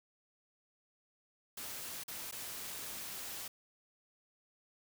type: noise with dropouts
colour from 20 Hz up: white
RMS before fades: -44 dBFS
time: 1.57-3.48 s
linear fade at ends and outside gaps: 5 ms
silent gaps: 2.037-2.08 / 2.313-2.323 s
effects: none